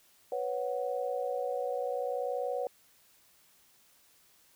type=chord; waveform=sine; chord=B suspended second; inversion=none; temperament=equal; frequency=493.9 / 554.4 / 740 Hz; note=B4 / C#5 / F#5; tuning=0 / 0 / 0 cents; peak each=-34 / -35 / -37 dBFS; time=0.32-2.67 s; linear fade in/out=2 ms; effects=white hiss -64 dBFS RMS until 4.55 s

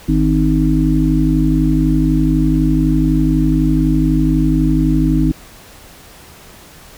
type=harmonic tone; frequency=52 Hz; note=G#1; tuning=3 cents sharp; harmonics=1 / 3 / 5 / 6; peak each=-16 / -16 / -16 / -16 dBFS; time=0.08-5.32 s; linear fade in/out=10 ms; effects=pink hiss -40 dBFS RMS until 6.97 s

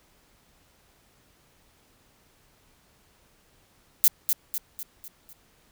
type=noise with echo; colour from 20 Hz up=violet; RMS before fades=-17 dBFS; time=4.04-4.08 s; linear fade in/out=0 ms; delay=250 ms; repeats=5; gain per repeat=-6 dB; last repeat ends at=5.33 s; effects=pink hiss -62 dBFS RMS until 5.71 s

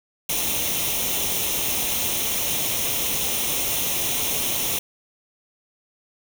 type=noise with comb filter; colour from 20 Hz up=white; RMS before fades=-24 dBFS; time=0.29-4.79 s; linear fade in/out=5 ms; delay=0.32 ms; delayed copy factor=+0.65; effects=none

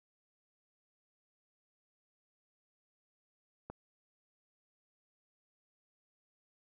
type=click; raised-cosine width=1 ms; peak=-29 dBFS; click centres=3.7 s; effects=none

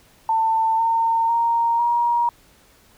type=tone with pitch steps; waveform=sine; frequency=894 / 911.7 / 929.8 / 948.3 Hz; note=A5 / A#5 / A#5 / A#5; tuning=+27 / -39 / -5 / +29 cents; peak=-16 dBFS; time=0.29-2.29 s; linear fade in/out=2 ms; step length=500 ms; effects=pink hiss -54 dBFS RMS until 2.97 s

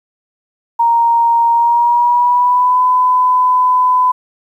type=tone with pitch glide; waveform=sine; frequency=932.3 to 1005 Hz; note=A#5 to B5; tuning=0 to +30 cents; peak=-8 dBFS; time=0.79-4.12 s; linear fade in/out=10 ms; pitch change=+130 cents; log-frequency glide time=1.52-2.81 s; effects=8-bit

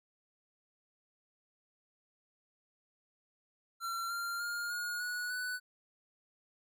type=tone with pitch steps; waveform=square; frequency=1363 / 1387.6 / 1412.7 / 1438.2 / 1464.2 / 1490.7 Hz; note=F6 / F6 / F6 / F#6 / F#6 / F#6; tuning=-43 / -12 / +19 / -50 / -19 / +12 cents; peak=-36 dBFS; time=3.8-5.6 s; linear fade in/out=50 ms; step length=300 ms; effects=none

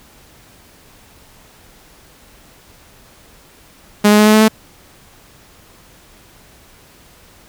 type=tone with pitch steps; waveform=sawtooth; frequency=207.7 / 209.9 / 212.1 / 214.3 / 216.5 / 218.8 Hz; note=G#3 / G#3 / G#3 / A3 / A3 / A3; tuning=0 / +19 / +37 / -45 / -28 / -9 cents; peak=-3 dBFS; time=4.04-4.484 s; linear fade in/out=10 ms; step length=74 ms; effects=pink hiss -46 dBFS RMS until 7.48 s

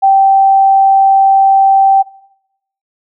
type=tone; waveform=sine; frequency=779 Hz; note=G5; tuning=11 cents flat; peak=-4 dBFS; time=0.02-2.03 s; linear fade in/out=20 ms; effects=noise-tail reverb RT60 0.8 s tail -20 dB re dry

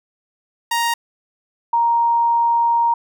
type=tone pair in turn; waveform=sawtooth / sine; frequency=935 / 935 Hz; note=A#5 / A#5; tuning=+5 / +5 cents; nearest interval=unison; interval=0 cents; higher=neither; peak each=-13 dBFS; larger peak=neither; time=0.71-0.94 / 1.73-2.94 s; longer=second; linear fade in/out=5 ms; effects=none

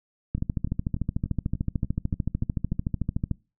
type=two click trains; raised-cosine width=5 ms; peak=-21 / -13 dBFS; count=9 / 41; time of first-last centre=0.38-2.726 / 0.35-3.313 s; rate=3.41 / 13.5 Hz; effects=noise-tail reverb RT60 0.3 s tail -24 dB re dry

